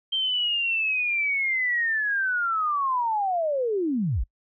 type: linear sweep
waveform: sine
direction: down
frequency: 3154 to 35.07 Hz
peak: -22 dBFS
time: 0.12-4.24 s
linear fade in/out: 10 ms
effects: noise-tail reverb RT60 0.1 s tail -25 dB re dry